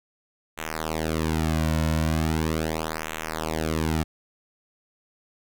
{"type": "tone with flanger", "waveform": "sawtooth", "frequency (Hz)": 79.4, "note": "D#2", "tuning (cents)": 36, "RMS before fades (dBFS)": -26, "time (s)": [0.57, 4.04], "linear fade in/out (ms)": 20, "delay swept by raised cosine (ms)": [0.2, 2.5], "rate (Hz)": 0.39, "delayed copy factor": -1, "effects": []}